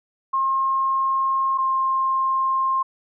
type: tone pair in turn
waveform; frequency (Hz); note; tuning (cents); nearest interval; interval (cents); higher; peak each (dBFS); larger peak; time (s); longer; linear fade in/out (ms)
sine; 1070 / 1060.2; C6 / C6; +38 / +23; unison; 15; first; -18; neither; 0.33-1.58 / 1.58-2.83; neither; 10
effects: none

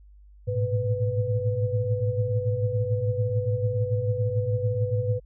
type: tone cluster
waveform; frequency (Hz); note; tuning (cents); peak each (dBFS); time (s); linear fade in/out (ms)
sine; 105 / 111.9 / 122.9 / 498.1; G#2 / A2 / B2 / B4; +19 / +30 / -8 / +15; -26 / -28 / -33 / -28; 0.47-5.2; 20
effects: added 50 Hz sine -48 dBFS peak until 5.25 s

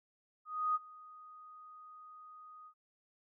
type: tone with ADSR envelope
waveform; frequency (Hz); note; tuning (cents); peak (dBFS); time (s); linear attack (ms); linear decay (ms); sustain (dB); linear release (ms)
sine; 1244.5; D#6; 0; -28; 0.45-2.74; 300; 30; -23; 74
effects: none

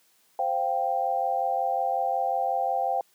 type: chord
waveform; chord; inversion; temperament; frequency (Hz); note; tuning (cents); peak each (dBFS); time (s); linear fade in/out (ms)
sine; C suspended fourth; none; equal; 523.3 / 698.5 / 784; C5 / F5 / G5; 0 / 0 / 0; -31 / -28 / -26; 0.39-3.01; 2
effects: white hiss -64 dBFS RMS until 3.14 s + high-pass 150 Hz 12 dB/octave

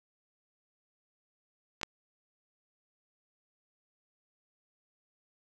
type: clicks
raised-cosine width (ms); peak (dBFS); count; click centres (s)
0.2; -23 / -12; 2; 1.814 / 1.832
effects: none

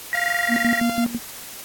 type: tone bursts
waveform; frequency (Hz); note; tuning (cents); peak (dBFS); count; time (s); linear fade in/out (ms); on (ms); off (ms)
sine; 1915; A#6; +46; -18; 16; 0.13-0.798; 0; 23; 20
type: tone with pitch glide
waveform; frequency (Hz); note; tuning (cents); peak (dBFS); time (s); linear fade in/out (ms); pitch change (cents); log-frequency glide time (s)
sawtooth; 698.5 to 692.1; F5 to F5; 0 to -16; -21; 0.14-1.05; 10; -16; 0.25-0.74
type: tone with tremolo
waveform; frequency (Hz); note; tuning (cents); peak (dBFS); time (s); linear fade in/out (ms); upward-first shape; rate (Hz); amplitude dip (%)
sine; 237.1; A#3; +30; -17; 0.48-1.19; 50; square; 6; 80
effects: white hiss -37 dBFS RMS until 1.64 s + AAC 64 kbps

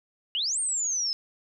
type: exponential two-way sweep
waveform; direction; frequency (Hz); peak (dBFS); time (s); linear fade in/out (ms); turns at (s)
sine; up then down; 2794 to 8870 to 5110; -25; 0.35-1.13; 0; 0.59
effects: none

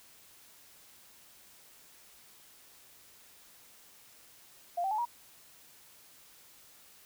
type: tone with pitch steps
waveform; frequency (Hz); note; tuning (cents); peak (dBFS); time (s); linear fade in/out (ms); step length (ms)
sine; 697 / 773.4 / 858.1 / 952.1; F5 / G5 / A5 / A#5; -4 / -24 / -44 / +36; -29; 4.77-5.054; 10; 71
effects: white hiss -58 dBFS RMS until 7.05 s

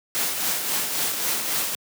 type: noise with tremolo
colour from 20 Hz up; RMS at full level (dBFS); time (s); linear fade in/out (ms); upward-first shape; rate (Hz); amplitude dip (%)
white; -23; 0.15-1.75; 0; triangle; 3.7; 50
effects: high-pass 150 Hz 12 dB/octave

